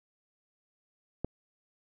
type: click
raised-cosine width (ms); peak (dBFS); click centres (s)
2; -18; 1.246
effects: none